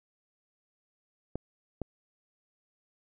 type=clicks; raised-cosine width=2 ms; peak=-20 dBFS; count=2; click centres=1.356 / 1.817 s; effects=none